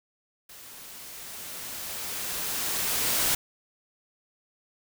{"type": "noise with level ramp", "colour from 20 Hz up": "white", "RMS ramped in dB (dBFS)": [-47, -24], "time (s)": [0.49, 3.35], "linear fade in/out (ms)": 5, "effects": []}